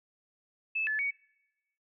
sine tone with pitch steps, 2617 / 1730 / 2242 Hz, E7 / A6 / C#7, -13 / -30 / +19 cents, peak -28 dBFS, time 0.75-1.11 s, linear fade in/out 10 ms, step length 120 ms, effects noise-tail reverb RT60 1.0 s tail -25 dB re dry

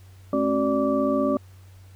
sine tone cluster, 215.9 / 271.2 / 371.3 / 585 / 1160 Hz, A3 / C#4 / F#4 / D5 / D6, -33 / -38 / +6 / -7 / -22 cents, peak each -29 / -23 / -29 / -24 / -30 dBFS, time 0.33-1.37 s, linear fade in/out 2 ms, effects added 94 Hz sine -45 dBFS peak until 1.95 s + pink hiss -58 dBFS RMS until 1.95 s

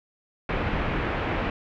pink low-pass noise, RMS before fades -27 dBFS, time 0.49-1.5 s, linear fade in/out 2 ms, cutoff 2600 Hz, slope 24 dB/octave, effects none

